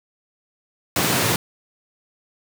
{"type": "high-pass noise", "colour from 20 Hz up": "pink", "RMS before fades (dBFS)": -20, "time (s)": [0.96, 1.36], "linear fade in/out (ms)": 2, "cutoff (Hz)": 100, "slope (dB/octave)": 48, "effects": []}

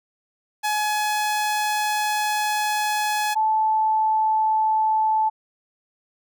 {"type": "tone pair in turn", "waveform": ["sawtooth", "sine"], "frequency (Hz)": [845, 872.3], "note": ["G#5", "A5"], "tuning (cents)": [30, -15], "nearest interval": "minor second", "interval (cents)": 55, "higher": "second", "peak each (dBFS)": -17, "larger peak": "neither", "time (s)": [[0.63, 3.35], [3.35, 5.3]], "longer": "first", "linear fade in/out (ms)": 20, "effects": []}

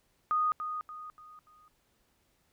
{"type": "tone with echo", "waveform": "sine", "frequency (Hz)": 1238, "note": "D#6", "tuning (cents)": -9, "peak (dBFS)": -25, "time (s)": [0.31, 0.52], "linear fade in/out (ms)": 0, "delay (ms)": 290, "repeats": 4, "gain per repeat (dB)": -8, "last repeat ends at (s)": 1.68, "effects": ["pink hiss -72 dBFS RMS until 2.52 s"]}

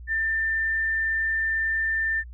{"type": "tone", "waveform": "sine", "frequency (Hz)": 1789, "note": "A6", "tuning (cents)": 28, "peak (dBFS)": -22, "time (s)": [0.07, 2.24], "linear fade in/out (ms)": 50, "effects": ["added 60 Hz sine -38 dBFS peak until 2.33 s"]}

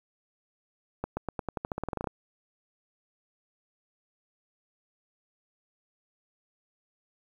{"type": "accelerating click train", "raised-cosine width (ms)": 1, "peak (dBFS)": -17, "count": 16, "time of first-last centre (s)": [1.04, 2.072], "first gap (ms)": 130, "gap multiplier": 0.9, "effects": ["9-bit"]}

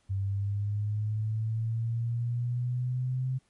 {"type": "linear sweep", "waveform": "sine", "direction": "up", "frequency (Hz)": [96.7, 130.6], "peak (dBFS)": -27, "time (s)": [0.09, 3.39], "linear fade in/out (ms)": 20, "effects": ["pink hiss -70 dBFS RMS until 3.49 s", "MP3 48 kbps"]}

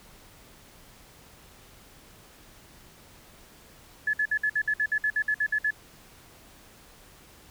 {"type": "tone bursts", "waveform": "sine", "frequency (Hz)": 1715, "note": "A6", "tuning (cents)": -45, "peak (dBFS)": -22, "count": 14, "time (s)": [4.07, 5.707], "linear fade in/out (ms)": 5, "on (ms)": 64, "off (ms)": 57, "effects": ["pink hiss -53 dBFS RMS until 7.5 s"]}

